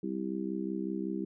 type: harmonic tone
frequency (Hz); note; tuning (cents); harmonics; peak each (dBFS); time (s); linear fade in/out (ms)
65.41; C2; 0; 3 / 4 / 5 / 6; -36 / -40 / -36 / -40; 0.03-1.25; 5
effects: none